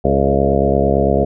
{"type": "harmonic tone with a mistuned harmonic", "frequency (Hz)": 68.9, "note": "C#2", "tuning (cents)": -10, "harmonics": [1, 2, 3, 4, 5, 6, 7, 8, 9, 10], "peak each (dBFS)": [-20, -21, -20, -23, -24, -19, -22, -21, -20, -21], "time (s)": [0.04, 1.25], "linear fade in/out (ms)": 10, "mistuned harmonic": 7, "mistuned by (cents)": -20, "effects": []}